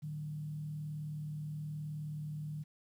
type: tone with frequency modulation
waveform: sine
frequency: 151.3 Hz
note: D#3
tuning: 48 cents flat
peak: -38 dBFS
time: 0.02-2.64 s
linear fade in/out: 20 ms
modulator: 39 Hz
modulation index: 0.34
effects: 11-bit